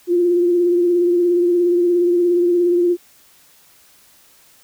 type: tone with vibrato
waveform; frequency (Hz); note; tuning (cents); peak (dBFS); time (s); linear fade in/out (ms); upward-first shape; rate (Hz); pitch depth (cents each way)
sine; 350.3; F4; +5; -12; 0.07-2.97; 50; triangle; 17; 39
effects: white hiss -51 dBFS RMS until 4.63 s